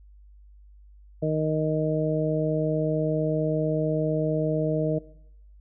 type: harmonic tone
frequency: 155.56 Hz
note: D#3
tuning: in tune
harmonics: 1 / 2 / 3 / 4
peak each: -26 / -30 / -28 / -28 dBFS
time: 1.22-4.99 s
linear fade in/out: 10 ms
effects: noise-tail reverb RT60 0.8 s tail -21 dB re dry + added 50 Hz sine -48 dBFS peak until 5.6 s